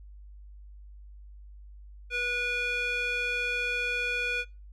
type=tone with band-pass filter; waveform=square; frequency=487.3 Hz; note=B4; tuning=23 cents flat; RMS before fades=-30 dBFS; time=2.1-4.45 s; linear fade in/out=50 ms; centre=2200 Hz; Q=4.4; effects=noise-tail reverb RT60 0.3 s tail -24 dB re dry + added 50 Hz sine -45 dBFS peak until 4.72 s